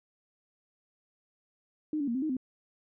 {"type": "tone with pitch steps", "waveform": "sine", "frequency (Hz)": [306.2, 284.2, 234.1, 262.5, 311.4, 257.7], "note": ["D#4", "C#4", "A#3", "C4", "D#4", "C4"], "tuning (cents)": [-28, 43, 8, 6, 2, -26], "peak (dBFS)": -28, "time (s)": [1.93, 2.368], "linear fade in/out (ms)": 2, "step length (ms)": 73, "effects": []}